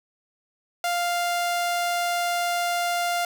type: tone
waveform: sawtooth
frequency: 698.5 Hz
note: F5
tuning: in tune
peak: -19 dBFS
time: 0.84-3.25 s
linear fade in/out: 2 ms
effects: none